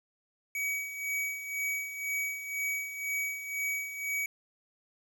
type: tone with tremolo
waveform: square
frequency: 2267 Hz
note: C#7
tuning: 38 cents sharp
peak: -30 dBFS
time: 0.55-4.26 s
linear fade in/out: 2 ms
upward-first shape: sine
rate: 2 Hz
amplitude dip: 65%
effects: 10-bit